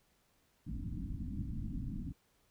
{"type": "low-pass noise", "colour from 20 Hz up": "pink", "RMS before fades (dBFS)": -40, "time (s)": [0.66, 2.13], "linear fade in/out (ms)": 20, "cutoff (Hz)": 300, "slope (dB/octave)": 96, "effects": ["pink hiss -73 dBFS RMS until 2.5 s"]}